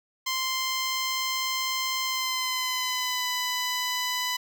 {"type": "tone with pitch glide", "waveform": "10% pulse", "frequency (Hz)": [1044, 997.4], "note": ["C6", "B5"], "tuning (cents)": [-4, 17], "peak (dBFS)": -18, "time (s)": [0.26, 4.37], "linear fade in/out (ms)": 10, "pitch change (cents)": -79, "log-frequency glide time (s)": [2.04, 3.27], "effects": []}